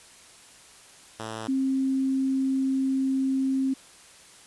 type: tone pair in turn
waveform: 5% pulse / sine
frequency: 110.9 / 266.4 Hz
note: A2 / C4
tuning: +14 / +31 cents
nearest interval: octave + minor third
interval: 1517 cents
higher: second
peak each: -22 dBFS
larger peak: neither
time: 1.19-1.48 / 1.48-3.74 s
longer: second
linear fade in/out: 10 ms
effects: white hiss -51 dBFS RMS until 4.46 s + resampled to 24000 Hz